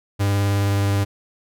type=tone with vibrato; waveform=45% pulse; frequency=100.2 Hz; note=G2; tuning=38 cents sharp; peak=-17 dBFS; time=0.19-1.05 s; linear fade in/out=20 ms; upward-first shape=sine; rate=19 Hz; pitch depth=19 cents each way; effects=none